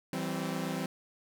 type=chord; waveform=sawtooth; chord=C major; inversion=first; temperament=equal with one note detuned; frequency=164.81 / 192.52 / 261.6 Hz; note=E3 / G3 / C4; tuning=0 / -31 / 0 cents; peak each=-33 dBFS; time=0.13-0.86 s; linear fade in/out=2 ms; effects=none